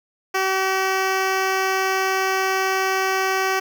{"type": "tone with notch filter", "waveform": "10% pulse", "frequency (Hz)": 381.3, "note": "G4", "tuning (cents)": -48, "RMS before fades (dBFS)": -21, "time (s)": [0.34, 3.6], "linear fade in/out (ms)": 10, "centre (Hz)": 10000, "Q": 1.1, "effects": []}